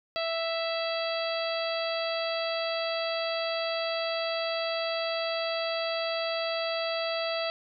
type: harmonic tone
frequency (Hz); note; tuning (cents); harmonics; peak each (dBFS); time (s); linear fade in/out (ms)
660; E5; +2; 1 / 2 / 3 / 4 / 5 / 6 / 7; -30 / -37 / -40 / -38 / -39 / -40 / -38; 0.16-7.5; 0
effects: none